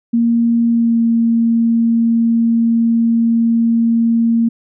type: tone with pitch glide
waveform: sine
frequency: 233.1 to 230.4 Hz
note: A#3 to A#3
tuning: 0 to -20 cents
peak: -10 dBFS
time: 0.13-4.49 s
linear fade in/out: 10 ms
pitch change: -20 cents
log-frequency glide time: 0.69-1 s
effects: none